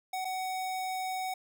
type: tone with dropouts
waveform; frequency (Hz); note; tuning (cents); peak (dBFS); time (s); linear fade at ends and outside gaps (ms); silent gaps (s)
square; 749; F#5; +21; -33; 0.13-1.34; 5; 0.247-0.251
effects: none